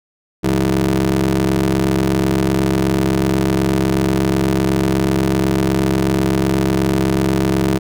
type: ring-modulated tone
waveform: 25% pulse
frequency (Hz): 68.1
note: C#2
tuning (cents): -30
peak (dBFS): -7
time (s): 0.43-7.79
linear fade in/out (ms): 20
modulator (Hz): 251
effects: none